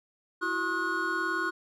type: tone cluster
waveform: triangle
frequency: 333 / 371.6 / 1078 / 1263 / 1455 Hz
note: E4 / F#4 / C#6 / D#6 / F#6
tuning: +18 / +7 / -49 / +26 / -29 cents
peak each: -34 / -36 / -32 / -37 / -28 dBFS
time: 0.41-1.51 s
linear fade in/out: 20 ms
effects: none